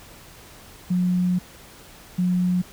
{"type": "tone pair in turn", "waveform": "sine", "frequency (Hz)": [180.2, 180.2], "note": ["F#3", "F#3"], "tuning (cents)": [-45, -45], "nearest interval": "unison", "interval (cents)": 0, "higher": "neither", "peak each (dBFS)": -18, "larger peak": "neither", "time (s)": [[0.9, 1.39], [2.18, 2.62]], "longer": "first", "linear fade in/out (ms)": 10, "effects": ["pink hiss -46 dBFS RMS until 2.72 s"]}